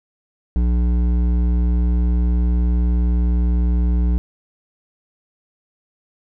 triangle tone with hard clipping, 59.8 Hz, A#1, 45 cents sharp, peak -16 dBFS, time 0.56-4.18 s, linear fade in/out 0 ms, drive 14 dB, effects none

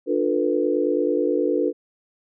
sine chord, B half-diminished seventh, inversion first, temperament just, 296.3 / 355.6 / 444.5 / 493.9 Hz, D4 / F4 / A4 / B4, +15 / +31 / +18 / 0 cents, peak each -24 dBFS, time 0.06-1.73 s, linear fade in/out 50 ms, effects none

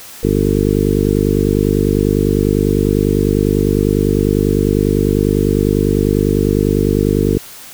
harmonic tone with a mistuned harmonic, 50 Hz, G1, 35 cents sharp, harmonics 1 / 2 / 3 / 4 / 5 / 6 / 7 / 8 / 9, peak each -20 / -20 / -20 / -20 / -20 / -20 / -20 / -20 / -20 dBFS, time 0.23-7.38 s, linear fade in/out 5 ms, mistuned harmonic 1, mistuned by -78 cents, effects white hiss -35 dBFS RMS until 7.73 s

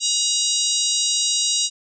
harmonic tone, 954 Hz, A#5, 40 cents sharp, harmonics 3 / 4 / 5 / 6 / 7 / 8 / 9, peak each -28 / -23 / -26 / -25 / -26 / -26 / -33 dBFS, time 0-1.7 s, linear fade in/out 50 ms, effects none

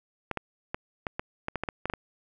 clicks, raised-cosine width 0.5 ms, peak -15 dBFS, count 12, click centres 0.313 / 0.373 / 0.745 / 1.068 / 1.195 / 1.484 / 1.557 / 1.636 / 1.688 / 1.856 / 1.899 / 1.937 s, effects none

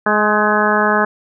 harmonic tone with a mistuned harmonic, 210.4 Hz, G#3, 23 cents sharp, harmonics 1 / 2 / 3 / 4 / 5 / 6 / 7 / 8, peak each -20 / -20 / -20 / -20 / -20 / -20 / -20 / -20 dBFS, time 0.06-1.05 s, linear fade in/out 5 ms, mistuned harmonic 7, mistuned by +43 cents, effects none

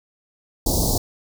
pink band-stop noise, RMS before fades -20 dBFS, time 0.66-0.98 s, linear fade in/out 5 ms, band 870 to 4300 Hz, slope 48 dB/octave, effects none

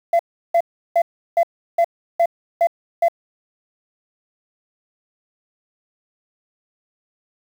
sine tone bursts, 680 Hz, F5, 46 cents flat, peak -9 dBFS, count 8, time 0.13-3.084 s, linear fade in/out 5 ms, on 63 ms, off 350 ms, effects tanh soft clip ceiling -11 dBFS + 7-bit

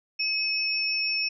sine tone pair together, 2550 / 5403 Hz, D#7 / E8, +42 / +42 cents, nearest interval octave + minor second, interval 1300 cents, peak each -27 dBFS, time 0.19-1.29 s, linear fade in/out 10 ms, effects none

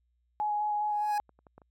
sine tone with vibrato, 838 Hz, G#5, 15 cents sharp, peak -27 dBFS, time 0.4-1.2 s, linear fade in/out 0 ms, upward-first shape square, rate 4.9 Hz, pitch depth 10 cents each way
25% pulse tone with exponential growth, 830.6 Hz, G#5, in tune, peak -31 dBFS, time 0.84-1.18 s, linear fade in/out 2 ms, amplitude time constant 72 ms
clicks, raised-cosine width 1 ms, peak -41 / -46 / -39 / -36 / -42 dBFS, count 5, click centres 1.293 / 1.39 / 1.468 / 1.58 / 1.618 s
effects added 60 Hz sine -70 dBFS peak until 1.7 s

